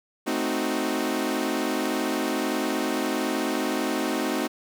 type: chord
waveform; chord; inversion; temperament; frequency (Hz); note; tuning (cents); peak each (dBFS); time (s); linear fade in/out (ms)
sawtooth; A diminished seventh; none; equal; 220 / 261.6 / 311.1 / 370; A3 / C4 / Eb4 / Gb4; 0 / 0 / 0 / 0; -28 / -25 / -25 / -27; 0.26-4.48; 20
effects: none